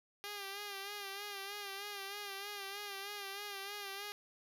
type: tone with vibrato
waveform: 5% pulse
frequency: 401.5 Hz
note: G4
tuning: 41 cents sharp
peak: -31 dBFS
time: 0.24-4.12 s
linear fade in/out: 0 ms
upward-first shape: sine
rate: 3.2 Hz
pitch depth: 52 cents each way
effects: none